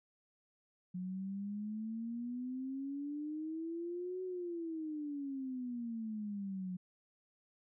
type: exponential two-way sweep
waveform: sine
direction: up then down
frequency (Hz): 180 to 373 to 180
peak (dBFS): -38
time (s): 0.94-6.77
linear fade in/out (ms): 10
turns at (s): 4.23
effects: none